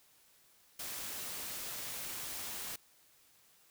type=noise; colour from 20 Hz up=white; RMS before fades=-42 dBFS; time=0.79-2.76 s; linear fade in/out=5 ms; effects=white hiss -66 dBFS RMS until 3.7 s